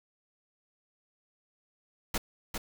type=noise with echo; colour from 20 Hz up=pink; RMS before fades=-30 dBFS; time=2.14-2.18 s; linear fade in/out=5 ms; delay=400 ms; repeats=1; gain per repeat=-5 dB; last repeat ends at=2.58 s; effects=none